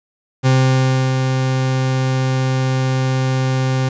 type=tone with ADSR envelope; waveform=40% pulse; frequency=130.81 Hz; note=C3; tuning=in tune; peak=-9 dBFS; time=0.43-3.89 s; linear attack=33 ms; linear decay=660 ms; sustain=-5 dB; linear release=6 ms; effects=resampled to 16000 Hz + 8-bit